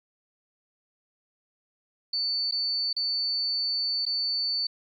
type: tone with dropouts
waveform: sine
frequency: 4500 Hz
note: C#8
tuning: 25 cents sharp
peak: -25 dBFS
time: 2.13-4.67 s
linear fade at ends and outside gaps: 5 ms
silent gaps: 2.512-2.521 / 2.93-2.964 / 4.054-4.063 s
effects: 11-bit